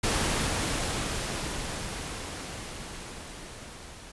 pink noise with level ramp, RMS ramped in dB -26 to -46 dBFS, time 0.03-4.12 s, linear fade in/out 10 ms, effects resampled to 24000 Hz

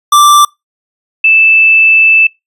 square / sine tone pair in turn, 1174.7 / 2637 Hz, D6 / E7, 0 / 0 cents, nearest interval octave + major second, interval 1400 cents, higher second, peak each -3 / -3 dBFS, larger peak neither, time 0.12-0.45 / 1.24-2.27 s, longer second, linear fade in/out 5 ms, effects noise-tail reverb RT60 0.2 s tail -25 dB re dry + resampled to 32000 Hz

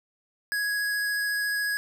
square tone with vibrato, 1665 Hz, G#6, 4 cents sharp, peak -26 dBFS, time 0.52-1.77 s, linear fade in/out 0 ms, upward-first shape triangle, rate 14 Hz, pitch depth 9 cents each way, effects none

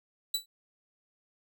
sawtooth tone with exponential decay, 3951 Hz, B7, in tune, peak -21 dBFS, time 0.34-0.46 s, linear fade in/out 5 ms, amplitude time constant 24 ms, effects none

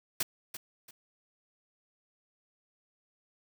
white noise with echo, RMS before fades -30 dBFS, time 0.2-0.23 s, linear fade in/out 5 ms, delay 340 ms, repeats 2, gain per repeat -11 dB, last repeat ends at 0.91 s, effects none

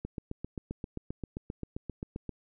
click train, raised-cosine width 3 ms, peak -23 dBFS, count 18, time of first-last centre 0.05-2.293 s, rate 7.58 Hz, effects none

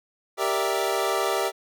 25% pulse chord, E half-diminished seventh, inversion first, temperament equal, 392 / 466.2 / 587.3 / 659.3 Hz, G4 / Bb4 / D5 / E5, 0 / 0 / 0 / 0 cents, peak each -23 / -26 / -26 / -25 dBFS, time 0.37-1.52 s, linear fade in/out 50 ms, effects none

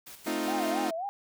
white noise with tremolo, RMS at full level -46 dBFS, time 0.06-0.72 s, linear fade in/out 10 ms, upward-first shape square, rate 5.4 Hz, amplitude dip 55%
sawtooth chord, F dominant seventh, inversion first, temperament equal, 220 / 261.6 / 311.1 / 349.2 Hz, A3 / C4 / Eb4 / F4, 0 / 0 / 0 / 0 cents, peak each -33 / -32 / -28 / -31 dBFS, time 0.26-0.91 s, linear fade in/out 10 ms
sine tone with vibrato, 724 Hz, F#5, 38 cents flat, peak -31 dBFS, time 0.48-1.09 s, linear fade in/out 0 ms, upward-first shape sine, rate 3.8 Hz, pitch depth 190 cents each way
effects none

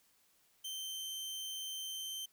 sawtooth tone, 3109 Hz, G7, 15 cents flat, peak -37 dBFS, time 0.64-2.26 s, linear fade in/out 10 ms, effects white hiss -71 dBFS RMS until 2.32 s

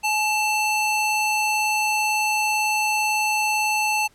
square ring-modulated tone, 1760 Hz, A6, in tune, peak -17 dBFS, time 0.03-4.08 s, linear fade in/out 20 ms, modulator 909 Hz, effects pink hiss -58 dBFS RMS until 4.14 s + low-pass 12000 Hz 12 dB/octave

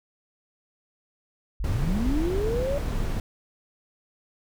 sine linear sweep, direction up, 41.04 to 580 Hz, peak -25 dBFS, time 1.6-2.78 s, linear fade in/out 0 ms
brown noise, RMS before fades -27 dBFS, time 1.64-3.2 s, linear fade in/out 2 ms
effects none

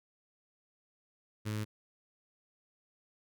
sawtooth tone with notch filter, 107 Hz, A2, 48 cents flat, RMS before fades -36 dBFS, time 1.45-1.65 s, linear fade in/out 20 ms, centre 730 Hz, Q 1.2, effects none

